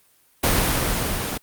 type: noise with level ramp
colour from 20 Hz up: pink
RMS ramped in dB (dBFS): -18 to -27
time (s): 0.43-1.38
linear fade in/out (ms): 10
effects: white hiss -59 dBFS RMS until 1.42 s + Opus 32 kbps